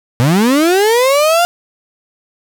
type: linear sweep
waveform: 35% pulse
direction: up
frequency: 114.1 to 710 Hz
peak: -7 dBFS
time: 0.2-1.45 s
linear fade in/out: 0 ms
effects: none